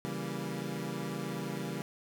25% pulse chord, C# diminished seventh, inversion none, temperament equal with one note detuned, 138.59 / 164.81 / 194.42 / 233.1 Hz, C#3 / E3 / G3 / Bb3, 0 / 0 / -14 / 0 cents, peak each -37 / -37 / -36 / -39 dBFS, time 0.05-1.82 s, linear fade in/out 0 ms, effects none

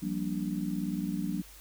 sine chord, G minor seventh, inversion third, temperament just, 176.4 / 196 / 235.2 / 294 Hz, F3 / G3 / Bb3 / D4, +18 / 0 / +16 / +2 cents, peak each -35 / -34 / -38 / -36 dBFS, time 0.02-1.42 s, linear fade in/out 10 ms, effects added 50 Hz sine -53 dBFS peak until 1.6 s + white hiss -53 dBFS RMS until 1.6 s

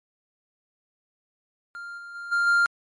triangle tone with level steps, 1396.9 Hz, F6, in tune, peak -33 / -36 / -32 / -18 / -15 dBFS, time 1.75-2.66 s, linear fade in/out 0 ms, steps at 1.97 / 2.14 / 2.31 / 2.46 s, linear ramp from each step 20 ms, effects MP3 48 kbps

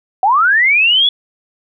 sine linear sweep, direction up, 721 to 3450 Hz, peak -8 dBFS, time 0.23-1.09 s, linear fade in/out 2 ms, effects none

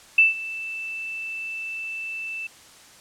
sine tone with ADSR envelope, 2650 Hz, E7, 9 cents sharp, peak -10 dBFS, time 0.18-2.47 s, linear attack 5 ms, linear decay 150 ms, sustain -19 dB, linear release 4 ms, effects white hiss -49 dBFS RMS until 3 s + low-pass 9000 Hz 12 dB/octave

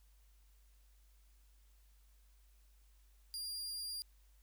sawtooth tone, 4803 Hz, D8, 38 cents sharp, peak -38 dBFS, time 3.34-4.02 s, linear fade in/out 0 ms, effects added 50 Hz sine -63 dBFS peak until 4.42 s + white hiss -75 dBFS RMS until 4.42 s

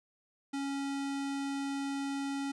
square tone, 277.2 Hz, C#4, in tune, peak -34 dBFS, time 0.53-2.52 s, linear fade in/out 10 ms, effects resampled to 22050 Hz

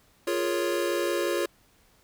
square chord, Bb minor seventh, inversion second, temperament equal, 349.2 / 415.3 / 466.2 / 554.4 Hz, F4 / Ab4 / Bb4 / Db5, 0 / 0 / 0 / 0 cents, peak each -29 / -33 / -35 / -31 dBFS, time 0.27-1.46 s, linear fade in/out 5 ms, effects pink hiss -62 dBFS RMS until 2.03 s

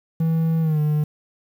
triangle tone with pitch glide, 162.5 to 150.74 Hz, E3 to D3, -24 to +45 cents, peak -15 dBFS, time 0.2-1.04 s, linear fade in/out 5 ms, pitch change -131 cents, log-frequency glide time 0.61-0.79 s, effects 8-bit

